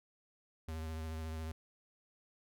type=tone with vibrato; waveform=square; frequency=79.8 Hz; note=D#2; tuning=44 cents sharp; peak=-40 dBFS; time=0.68-1.52 s; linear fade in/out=5 ms; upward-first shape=triangle; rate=14 Hz; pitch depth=31 cents each way; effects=none